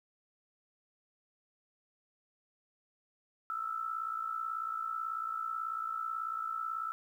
sine tone with amplitude modulation, 1318.5 Hz, E6, in tune, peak -31 dBFS, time 3.5-6.92 s, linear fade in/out 0 ms, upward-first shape sine, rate 58.2 Hz, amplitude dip 70%, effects 11-bit

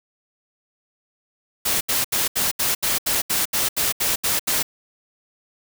white noise bursts, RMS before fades -21 dBFS, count 13, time 1.65-4.63 s, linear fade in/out 10 ms, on 160 ms, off 75 ms, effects none

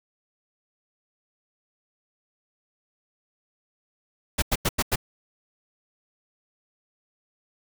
pink noise bursts, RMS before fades -22 dBFS, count 5, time 4.38-4.959 s, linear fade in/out 10 ms, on 43 ms, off 91 ms, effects none

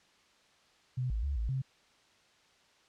sine tone with pitch steps, 126.7 / 54.8 / 70.2 / 55.8 / 132.5 Hz, B2 / A1 / C#2 / A1 / C3, +45 / -6 / +22 / +25 / +22 cents, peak -30 dBFS, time 0.97-1.62 s, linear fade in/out 10 ms, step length 130 ms, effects white hiss -65 dBFS RMS until 2.88 s + low-pass 5000 Hz 12 dB/octave

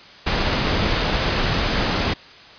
pink noise, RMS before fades -20 dBFS, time 0.26-2.14 s, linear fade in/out 10 ms, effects white hiss -43 dBFS RMS until 2.58 s + resampled to 11025 Hz

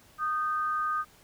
sine tone pair together, 1232.6 / 1553 Hz, D#6 / G6, -17 / -17 cents, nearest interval major third, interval 400 cents, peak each -27 / -35 dBFS, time 0.18-1.05 s, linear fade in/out 50 ms, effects pink hiss -58 dBFS RMS until 1.23 s

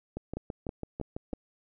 two click trains, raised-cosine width 2 ms, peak -21 / -22 dBFS, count 4 / 8, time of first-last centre 0.37-1.335 / 0.17-1.331 s, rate 3.11 / 6.03 Hz, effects none

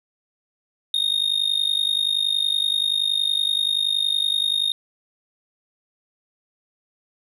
triangle tone with amplitude modulation, 3700 Hz, A#7, 14 cents flat, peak -14 dBFS, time 0.94-4.72 s, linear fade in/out 2 ms, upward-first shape sine, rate 50.6 Hz, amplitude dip 85%, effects resampled to 32000 Hz

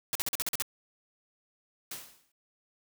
white noise bursts, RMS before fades -31 dBFS, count 8, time 0.13-0.622 s, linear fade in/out 0 ms, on 23 ms, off 44 ms
white noise with exponential decay, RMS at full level -37 dBFS, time 1.91-2.32 s, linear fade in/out 5 ms, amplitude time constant 87 ms
effects none

